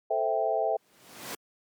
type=chord; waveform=sine; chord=A minor seventh; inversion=none; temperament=equal; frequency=440 / 523.3 / 659.3 / 784 Hz; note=A4 / C5 / E5 / G5; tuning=0 / 0 / 0 / 0 cents; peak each=-31 / -32 / -27 / -30 dBFS; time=0.1-0.77 s; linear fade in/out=10 ms
type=noise with exponential growth; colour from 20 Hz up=pink; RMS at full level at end=-33 dBFS; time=0.75-1.35 s; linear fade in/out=5 ms; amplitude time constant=130 ms
effects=high-pass 200 Hz 12 dB/octave + MP3 96 kbps